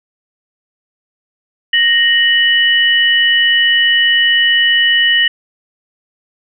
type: tone pair together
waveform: sine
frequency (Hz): 1864.7 / 2960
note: A#6 / F#7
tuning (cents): 0 / 0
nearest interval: minor sixth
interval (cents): 800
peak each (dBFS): -11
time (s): 1.73-5.28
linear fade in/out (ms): 5
effects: none